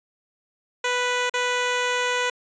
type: tone with dropouts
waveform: 10% pulse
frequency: 493.9 Hz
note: B4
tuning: in tune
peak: -13 dBFS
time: 0.84-2.3 s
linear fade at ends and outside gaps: 5 ms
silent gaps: 1.297-1.338 s
effects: resampled to 16000 Hz